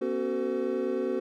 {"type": "tone cluster", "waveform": "triangle", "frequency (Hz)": [242.2, 271.4, 375.3, 444.9, 510], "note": ["B3", "C#4", "F#4", "A4", "C5"], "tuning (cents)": [-34, -36, 25, 19, -44], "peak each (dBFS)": [-33, -33, -28, -33, -32], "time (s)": [0.01, 1.2], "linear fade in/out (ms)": 10, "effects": []}